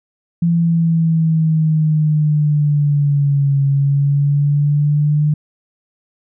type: exponential two-way sweep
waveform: sine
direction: down then up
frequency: 170 to 138.6 to 150.5 Hz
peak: -11 dBFS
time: 0.42-5.34 s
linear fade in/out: 5 ms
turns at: 3.63 s
effects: none